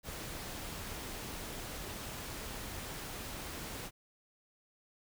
pink noise, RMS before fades -43 dBFS, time 0.03-3.91 s, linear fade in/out 50 ms, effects none

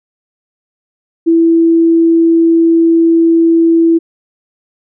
sine tone, 331.2 Hz, E4, 8 cents sharp, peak -5 dBFS, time 1.26-3.99 s, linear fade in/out 20 ms, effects none

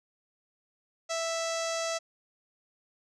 sawtooth tone with low-pass filter, 659.3 Hz, E5, in tune, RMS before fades -32 dBFS, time 1.09-1.99 s, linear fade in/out 20 ms, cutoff 6400 Hz, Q 3.2, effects none

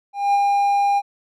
triangle tone with ADSR envelope, 805 Hz, G5, 46 cents sharp, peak -11 dBFS, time 0.13-1.02 s, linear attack 210 ms, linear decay 29 ms, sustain -2 dB, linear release 43 ms, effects none

